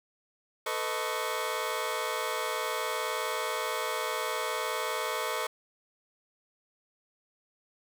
20% pulse tone cluster, 443.6 / 503 / 623 / 1108 Hz, A4 / B4 / D#5 / C#6, +14 / +32 / +2 / -1 cents, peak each -31 dBFS, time 0.66-5.47 s, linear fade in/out 5 ms, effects none

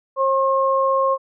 sine tone pair together, 537 / 1074 Hz, C5 / C6, +45 / +45 cents, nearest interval octave, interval 1200 cents, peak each -18 dBFS, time 0.16-1.18 s, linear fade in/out 50 ms, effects none

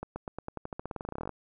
accelerating click train, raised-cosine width 1 ms, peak -22 dBFS, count 23, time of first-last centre 0.03-1.293 s, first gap 130 ms, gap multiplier 0.91, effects none

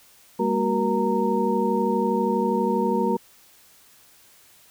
sine tone cluster, 200.2 / 232.6 / 373.3 / 472.8 / 924 Hz, G3 / A#3 / F#4 / A#4 / A#5, +37 / -4 / +15 / +24 / -16 cents, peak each -26 dBFS, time 0.39-3.17 s, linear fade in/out 10 ms, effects white hiss -54 dBFS RMS until 4.7 s

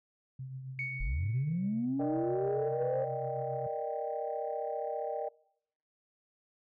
sine tone with tremolo, 131.4 Hz, C3, 8 cents sharp, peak -37 dBFS, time 0.39-3.67 s, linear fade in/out 5 ms, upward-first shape triangle, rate 7.4 Hz, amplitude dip 45%
sine tone with exponential decay, 2227 Hz, C#7, 7 cents sharp, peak -32 dBFS, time 0.79-1.85 s, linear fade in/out 1 ms, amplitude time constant 230 ms
sine linear sweep, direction up, 34.65 to 542 Hz, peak -29 dBFS, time 1-3.05 s, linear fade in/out 10 ms
sine chord, Eb major seventh, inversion second, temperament equal, 466.2 / 587.3 / 622.3 / 784 Hz, Bb4 / D5 / Eb5 / G5, 0 / 0 / 0 / 0 cents, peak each -38 dBFS, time 1.99-5.29 s, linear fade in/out 10 ms
effects noise-tail reverb RT60 0.7 s tail -23 dB re dry + tanh soft clip ceiling -23 dBFS

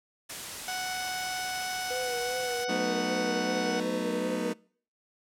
white noise, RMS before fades -38 dBFS, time 0.29-2.65 s, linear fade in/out 10 ms
harmonic tone, 740 Hz, F#5, in tune, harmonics 1 / 2 / 3 / 4 / 5 / 6 / 7 / 8, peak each -35 / -38 / -41 / -44 / -47 / -49 / -41 / -45 dBFS, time 0.68-3.8 s, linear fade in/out 2 ms
sine tone with vibrato, 493.9 Hz, B4, in tune, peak -32 dBFS, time 1.9-4.53 s, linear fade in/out 10 ms, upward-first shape sine, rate 2.6 Hz, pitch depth 51 cents each way
30% pulse chord, B dominant seventh, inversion second, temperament just, 185.21 / 222.2 / 246.9 / 308.7 Hz, F#3 / A3 / B3 / D#4, +2 / +17 / 0 / -14 cents, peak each -33 dBFS, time 2.68-4.54 s, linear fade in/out 20 ms
effects noise-tail reverb RT60 0.5 s tail -25 dB re dry + low-pass 11000 Hz 12 dB/octave

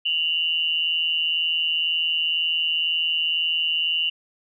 sine tone pair together, 2794 / 2956 Hz, F7 / F#7, 0 / -2 cents, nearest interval minor second, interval 98 cents, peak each -23 dBFS, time 0.05-4.1 s, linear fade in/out 10 ms, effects none

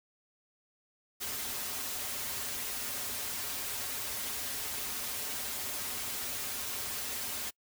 white noise with comb filter, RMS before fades -37 dBFS, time 1.2-7.51 s, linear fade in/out 20 ms, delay 6 ms, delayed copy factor -0.75, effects noise-tail reverb RT60 0.1 s tail -26 dB re dry

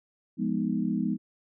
sine chord, F half-diminished seventh, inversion none, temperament equal, 174.61 / 207.7 / 246.9 / 311.1 Hz, F3 / Ab3 / Cb4 / Eb4, 0 / 0 / 0 / 0 cents, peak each -32 / -29 / -30 / -33 dBFS, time 0.37-1.18 s, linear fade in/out 50 ms, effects none

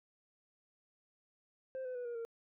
sine tone with pitch steps, 523.3 / 506.9 / 491.1 / 475.7 / 460.9 Hz, C5 / B4 / B4 / A#4 / A#4, 0 / +45 / -10 / +35 / -20 cents, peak -36 dBFS, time 1.75-2.25 s, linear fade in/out 0 ms, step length 100 ms, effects tanh soft clip ceiling -38 dBFS

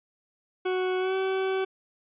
40% pulse tone with pitch glide, 370 to 381.3 Hz, F#4 to G4, 0 to -48 cents, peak -24 dBFS, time 0.65-1.65 s, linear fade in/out 10 ms, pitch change +52 cents, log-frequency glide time 0.99-1.15 s, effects resampled to 8000 Hz

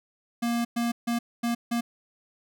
square tone bursts at uneven times, 235.5 Hz, A#3, 18 cents sharp, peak -25 dBFS, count 5, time 0.42-0.65 / 0.76-0.92 / 1.07-1.19 / 1.43-1.55 / 1.71-1.81 s, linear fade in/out 10 ms, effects none

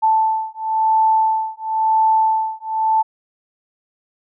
sine beating tone pair, 880 / 880.97 Hz, A5 / A5, 0 / +2 cents, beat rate 0.97 Hz, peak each -17 dBFS, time 0.02-3.03 s, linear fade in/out 20 ms, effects none

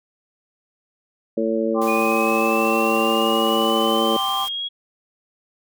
harmonic tone, 112.1 Hz, A2, 33 cents sharp, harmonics 2 / 3 / 4 / 5, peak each -24 / -24 / -24 / -24 dBFS, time 1.37-4.17 s, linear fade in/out 5 ms
sine chord, G suspended fourth, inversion none, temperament just, 784 / 1045.3 / 1176 Hz, G5 / C6 / D6, 0 / -2 / +2 cents, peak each -25 / -26 / -26 dBFS, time 1.74-4.48 s, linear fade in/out 50 ms
white noise, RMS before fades -36 dBFS, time 1.81-4.49 s, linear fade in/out 10 ms
sine exponential sweep, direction up, 2452 to 3322 Hz, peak -24 dBFS, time 1.87-4.69 s, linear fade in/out 20 ms
effects none

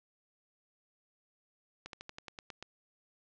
slowing click train, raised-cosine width 0.2 ms, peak -26 dBFS, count 9, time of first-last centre 1.86-2.626 s, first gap 72 ms, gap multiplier 1.08, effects low-pass 6000 Hz 12 dB/octave

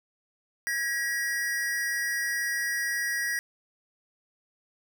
square tone pair together, 1651 / 1912.9 Hz, G#6 / A#6, -11 / +44 cents, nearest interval minor third, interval 255 cents, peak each -33 / -29 dBFS, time 0.67-3.39 s, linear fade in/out 0 ms, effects none

